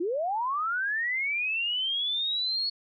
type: linear sweep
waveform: sine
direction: up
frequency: 316.8 to 4395 Hz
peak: -26 dBFS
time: 0-2.7 s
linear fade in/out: 10 ms
effects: none